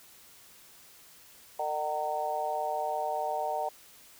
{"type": "harmonic tone with a mistuned harmonic", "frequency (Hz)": 151.6, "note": "D#3", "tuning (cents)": -45, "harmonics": [3, 4, 5, 6], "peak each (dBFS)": [-40, -34, -32, -36], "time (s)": [1.59, 3.69], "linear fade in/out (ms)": 5, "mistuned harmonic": 6, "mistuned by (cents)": 22, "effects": ["white hiss -55 dBFS RMS until 4.19 s"]}